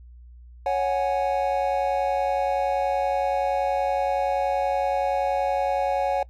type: chord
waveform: triangle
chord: C# suspended fourth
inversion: none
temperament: equal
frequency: 554.4 / 740 / 830.6 Hz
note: C#5 / F#5 / G#5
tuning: 0 / 0 / 0 cents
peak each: -23 / -23 / -25 dBFS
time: 0.66-6.23 s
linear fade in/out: 2 ms
effects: noise-tail reverb RT60 0.1 s tail -22 dB re dry + added 60 Hz sine -43 dBFS peak until 6.29 s